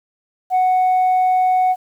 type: tone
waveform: sine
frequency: 740 Hz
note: F#5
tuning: in tune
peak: -10 dBFS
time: 0.5-1.76 s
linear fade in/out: 50 ms
effects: tanh soft clip ceiling -11 dBFS + 8-bit